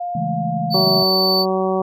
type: tone with pitch glide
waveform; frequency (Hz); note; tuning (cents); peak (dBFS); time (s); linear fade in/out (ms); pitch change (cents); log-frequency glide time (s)
sine; 705 to 657.8; F5 to E5; +16 to -4; -22; 0-1.04; 10; -120; 0.74-0.84
type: chord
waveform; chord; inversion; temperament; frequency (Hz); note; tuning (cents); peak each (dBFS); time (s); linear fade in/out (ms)
sine; A major seventh; first; equal; 138.59 / 164.81 / 207.7 / 220; C#3 / E3 / G#3 / A3; 0 / 0 / 0 / 0; -28 / -23 / -29 / -28; 0.15-1.03; 5
type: tone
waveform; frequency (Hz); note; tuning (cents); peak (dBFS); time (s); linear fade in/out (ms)
triangle; 4519; C#8; +33; -15; 0.7-1.46; 50
type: harmonic tone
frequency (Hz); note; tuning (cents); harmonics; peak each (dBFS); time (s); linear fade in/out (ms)
188.6; F#3; +33; 1 / 2 / 3 / 4 / 5 / 6; -23 / -20 / -23 / -24 / -30 / -28; 0.74-1.82; 5
effects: none